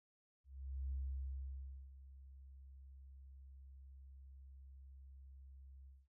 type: tone with ADSR envelope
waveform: sine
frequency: 67 Hz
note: C2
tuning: 42 cents sharp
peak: -38 dBFS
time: 0.44-6.08 s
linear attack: 470 ms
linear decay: 990 ms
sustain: -17 dB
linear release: 210 ms
effects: noise-tail reverb RT60 0.1 s tail -22 dB re dry + tanh soft clip ceiling -35 dBFS